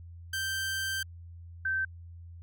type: tone pair in turn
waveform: sawtooth / sine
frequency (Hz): 1564 / 1551.4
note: G6 / G6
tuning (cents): -4 / -18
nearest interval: unison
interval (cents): 14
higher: first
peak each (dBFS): -27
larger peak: neither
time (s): 0.33-1.03 / 1.65-1.85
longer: first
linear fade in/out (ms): 5
effects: added 85 Hz sine -44 dBFS peak until 2.42 s